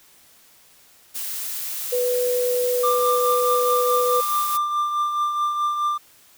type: noise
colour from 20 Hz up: blue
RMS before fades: -29 dBFS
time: 1.14-4.58 s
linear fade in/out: 20 ms
type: tone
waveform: sine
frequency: 493.9 Hz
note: B4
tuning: in tune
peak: -19 dBFS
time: 1.92-4.21 s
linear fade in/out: 10 ms
type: tone with tremolo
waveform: triangle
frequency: 1189 Hz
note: D6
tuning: 21 cents sharp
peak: -16 dBFS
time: 2.83-5.98 s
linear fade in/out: 10 ms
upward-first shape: triangle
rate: 4.7 Hz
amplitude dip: 50%
effects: white hiss -53 dBFS RMS until 6.37 s